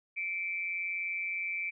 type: tone with amplitude modulation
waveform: sine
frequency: 2329 Hz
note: D7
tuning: 15 cents flat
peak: -29 dBFS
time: 0.16-1.71 s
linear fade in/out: 20 ms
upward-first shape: sine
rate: 181 Hz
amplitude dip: 65%
effects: none